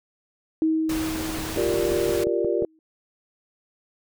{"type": "tone with exponential decay", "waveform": "sine", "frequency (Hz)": 317.9, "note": "D#4", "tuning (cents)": 37, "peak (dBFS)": -17, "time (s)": [0.62, 2.79], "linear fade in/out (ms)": 1, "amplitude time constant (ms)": 470}
{"type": "noise", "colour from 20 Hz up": "pink", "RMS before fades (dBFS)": -32, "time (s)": [0.89, 2.24], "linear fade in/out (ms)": 5}
{"type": "click train", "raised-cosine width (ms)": 2, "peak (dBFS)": -18, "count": 9, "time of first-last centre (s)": [1.21, 2.623], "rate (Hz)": 5.66}
{"type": "chord", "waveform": "sine", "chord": "G minor seventh", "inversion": "third", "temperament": "equal", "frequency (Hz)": [349.2, 392, 466.2, 587.3], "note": ["F4", "G4", "Bb4", "D5"], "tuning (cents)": [0, 0, 0, 0], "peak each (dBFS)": [-25, -26, -26, -28], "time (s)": [1.57, 2.65], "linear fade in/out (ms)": 2}
{"effects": []}